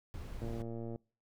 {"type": "noise", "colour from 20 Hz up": "brown", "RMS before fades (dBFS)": -43, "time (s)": [0.14, 0.62], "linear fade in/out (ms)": 0}
{"type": "click train", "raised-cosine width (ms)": 2, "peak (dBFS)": -30, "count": 63, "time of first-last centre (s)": [0.42, 0.959], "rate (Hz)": 115}
{"effects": ["noise-tail reverb RT60 0.4 s tail -26 dB re dry"]}